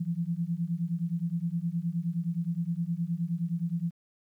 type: beating tone pair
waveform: sine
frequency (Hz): 164.81 / 174.41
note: E3 / F3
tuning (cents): 0 / -2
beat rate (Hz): 9.6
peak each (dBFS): -31 / -31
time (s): 0-3.91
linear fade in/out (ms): 10
effects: 11-bit